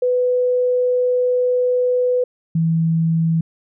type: tone pair in turn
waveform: sine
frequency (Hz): 497.8 / 163.55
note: B4 / E3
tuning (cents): +14 / -13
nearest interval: octave + perfect fifth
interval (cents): 1927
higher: first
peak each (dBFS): -14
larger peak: neither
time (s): 0.02-2.24 / 2.55-3.41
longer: first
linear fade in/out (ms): 5
effects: none